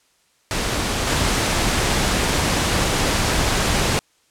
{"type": "noise with level steps", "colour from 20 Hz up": "pink", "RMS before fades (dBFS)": [-22, -19], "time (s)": [0.51, 3.99], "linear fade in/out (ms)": 0, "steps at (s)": 1.07, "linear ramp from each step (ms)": 2, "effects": ["white hiss -61 dBFS RMS until 4.3 s", "low-pass 9000 Hz 12 dB/octave"]}